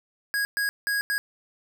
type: tone bursts at uneven times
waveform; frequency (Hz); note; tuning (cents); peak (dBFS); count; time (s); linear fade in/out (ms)
square; 1650; G#6; -12; -24; 4; 0.34-0.45 / 0.57-0.69 / 0.87-1.01 / 1.1-1.18; 0
effects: none